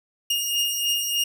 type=beating tone pair; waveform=sawtooth; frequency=2838 / 2841.3 Hz; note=F7 / F7; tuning=+27 / +29 cents; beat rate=3.3 Hz; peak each=-25 / -20 dBFS; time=0.3-1.24 s; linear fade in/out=5 ms; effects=none